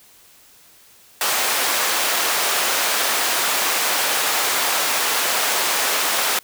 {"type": "high-pass noise", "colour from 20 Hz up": "pink", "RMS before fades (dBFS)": -20, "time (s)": [1.21, 6.39], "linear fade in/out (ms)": 2, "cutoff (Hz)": 700, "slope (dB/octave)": 12, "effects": ["white hiss -50 dBFS RMS until 6.43 s"]}